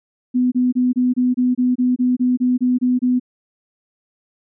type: tone bursts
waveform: sine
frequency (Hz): 250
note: B3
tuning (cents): +21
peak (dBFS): -13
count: 14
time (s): 0.34-3.198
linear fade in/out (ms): 20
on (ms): 180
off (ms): 26
effects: none